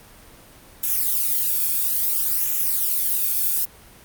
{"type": "noise with flanger", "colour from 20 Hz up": "violet", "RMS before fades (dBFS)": -21, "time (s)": [0.83, 3.65], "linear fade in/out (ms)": 5, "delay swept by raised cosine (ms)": [0.21, 1.03], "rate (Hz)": 0.59, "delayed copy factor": -0.65, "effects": ["pink hiss -47 dBFS RMS until 4.04 s", "Opus 32 kbps"]}